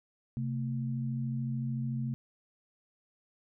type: tone pair together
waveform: sine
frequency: 132.5 / 226.1 Hz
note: C3 / A3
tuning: +22 / +47 cents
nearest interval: major sixth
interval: 925 cents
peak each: -32 / -36 dBFS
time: 0.37-2.14 s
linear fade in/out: 0 ms
effects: none